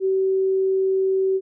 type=tone; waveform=sine; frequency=382.1 Hz; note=G4; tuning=44 cents flat; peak=-17 dBFS; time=0-1.41 s; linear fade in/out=50 ms; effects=none